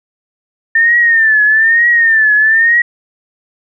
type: tone with vibrato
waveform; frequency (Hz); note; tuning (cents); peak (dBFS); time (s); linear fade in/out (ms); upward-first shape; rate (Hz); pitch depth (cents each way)
sine; 1800; A6; +39; -6; 0.75-2.82; 5; triangle; 1.1; 110
effects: none